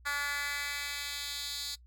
10% pulse tone with high-pass filter sweep, 286.9 Hz, D4, 40 cents flat, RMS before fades -36 dBFS, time 0.05-1.76 s, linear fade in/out 20 ms, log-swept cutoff 1500 to 4200 Hz, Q 2.1, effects noise-tail reverb RT60 0.1 s tail -21 dB re dry + added 60 Hz sine -54 dBFS peak until 1.86 s

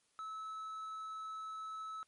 triangle tone, 1300 Hz, E6, 24 cents flat, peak -40 dBFS, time 0.19-2.03 s, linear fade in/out 0 ms, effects white hiss -75 dBFS RMS until 2.07 s + MP3 48 kbps

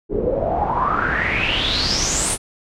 pink noise with low-pass filter sweep, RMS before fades -20 dBFS, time 0.09-2.38 s, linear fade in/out 50 ms, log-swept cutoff 380 to 9800 Hz, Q 8.3, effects none

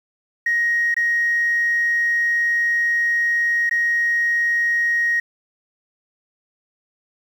sine tone with dropouts, 1879 Hz, A#6, 13 cents sharp, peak -15 dBFS, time 0.46-5.2 s, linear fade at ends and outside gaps 5 ms, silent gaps 0.943-0.965 / 3.695-3.71 s, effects tanh soft clip ceiling -12 dBFS + 8-bit

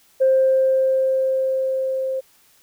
sine tone with level ramp, 527 Hz, C5, 12 cents sharp, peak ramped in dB -11 to -21 dBFS, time 0.2-2.21 s, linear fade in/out 20 ms, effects tanh soft clip ceiling -8 dBFS + white hiss -56 dBFS RMS until 2.62 s

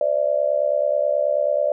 sine tone with amplitude modulation, 587.3 Hz, D5, in tune, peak -13 dBFS, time 0.01-1.72 s, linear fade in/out 2 ms, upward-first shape sine, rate 69.3 Hz, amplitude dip 90%, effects none

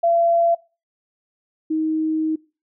sine tone pair in turn, 679 / 314.9 Hz, F5 / D#4, -49 / +21 cents, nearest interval octave + minor second, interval 1330 cents, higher first, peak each -14 / -18 dBFS, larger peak first, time 0.03-0.55 / 1.7-2.36 s, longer second, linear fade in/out 10 ms, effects noise-tail reverb RT60 0.3 s tail -21 dB re dry

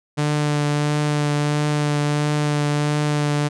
sawtooth tone with vibrato, 147.9 Hz, D3, 13 cents sharp, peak -14 dBFS, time 0.17-3.49 s, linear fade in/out 20 ms, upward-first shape triangle, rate 1.5 Hz, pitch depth 17 cents each way, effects resampled to 22050 Hz

